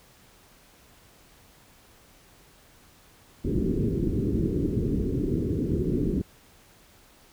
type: low-pass noise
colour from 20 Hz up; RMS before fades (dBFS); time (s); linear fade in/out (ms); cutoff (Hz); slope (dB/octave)
white; -26; 3.44-6.22; 10; 390; 48
effects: pink hiss -56 dBFS RMS until 7.32 s